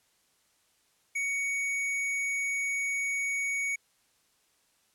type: tone with tanh clipping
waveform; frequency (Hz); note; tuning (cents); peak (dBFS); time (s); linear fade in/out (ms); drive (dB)
sine; 2236; C#7; +14; -30; 1.15-3.76; 10; 15
effects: white hiss -69 dBFS RMS until 4.94 s + low-pass 11000 Hz 12 dB/octave